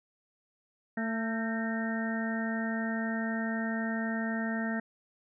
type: harmonic tone with a mistuned harmonic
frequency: 224 Hz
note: A3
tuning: 31 cents sharp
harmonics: 1 / 2 / 3 / 4 / 6 / 7 / 8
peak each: -31 / -44 / -39 / -46 / -46 / -41 / -38 dBFS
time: 0.97-4.8 s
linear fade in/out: 5 ms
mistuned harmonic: 8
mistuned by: +46 cents
effects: none